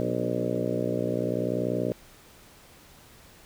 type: harmonic tone with a mistuned harmonic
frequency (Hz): 60.5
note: B1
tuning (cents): -35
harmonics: 2 / 3 / 4 / 5 / 6 / 7 / 8 / 9 / 10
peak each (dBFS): -34 / -34 / -34 / -34 / -34 / -34 / -34 / -34 / -34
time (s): 0-1.92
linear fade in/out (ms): 0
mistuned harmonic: 4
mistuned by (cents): +42
effects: pink hiss -53 dBFS RMS until 3.45 s